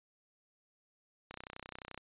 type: click train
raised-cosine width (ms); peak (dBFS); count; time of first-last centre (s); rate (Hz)
0.3; -28; 22; 1.31-1.977; 31.5
effects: resampled to 8000 Hz